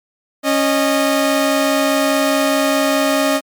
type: tone pair together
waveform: sawtooth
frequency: 275.6 / 616 Hz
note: C#4 / D#5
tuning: -10 / -17 cents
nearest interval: octave + major second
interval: 1393 cents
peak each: -12 dBFS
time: 0.43-3.41 s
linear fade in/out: 50 ms
effects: MP3 96 kbps